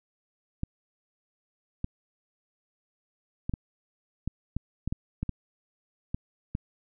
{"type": "clicks", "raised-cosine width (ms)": 5, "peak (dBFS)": -17, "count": 12, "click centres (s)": [0.634, 1.844, 3.495, 3.538, 4.276, 4.566, 4.876, 4.925, 5.23, 5.293, 6.145, 6.551], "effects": []}